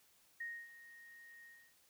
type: tone with ADSR envelope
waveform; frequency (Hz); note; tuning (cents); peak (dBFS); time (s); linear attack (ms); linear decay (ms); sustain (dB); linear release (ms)
sine; 1864.7; A#6; 0; -40; 0.4-1.75; 8; 270; -15; 290
effects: white hiss -70 dBFS RMS until 1.89 s